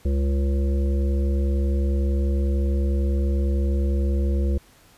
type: harmonic tone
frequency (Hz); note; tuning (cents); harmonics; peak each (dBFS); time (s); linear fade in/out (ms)
69; C#2; -7; 1 / 3 / 5 / 7 / 8; -19 / -30 / -32 / -36 / -39; 0.05-4.58; 5
effects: pink hiss -54 dBFS RMS until 4.97 s + resampled to 32000 Hz